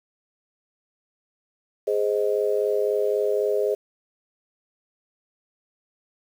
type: chord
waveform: sine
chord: Ab major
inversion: none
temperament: just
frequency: 415.3 / 519.1 / 623 Hz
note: Ab4 / C5 / Eb5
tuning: 0 / -14 / +2 cents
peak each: -22 / -26 / -27 dBFS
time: 1.87-3.75 s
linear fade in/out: 10 ms
effects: 8-bit